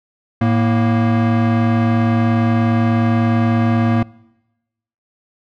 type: tone pair together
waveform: square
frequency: 109.86 / 233.1 Hz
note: A2 / A#3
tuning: -2 / 0 cents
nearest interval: octave + minor second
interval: 1302 cents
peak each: -16 dBFS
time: 0.41-4.03 s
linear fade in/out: 5 ms
effects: noise-tail reverb RT60 1.0 s tail -24 dB re dry + low-pass 2000 Hz 12 dB/octave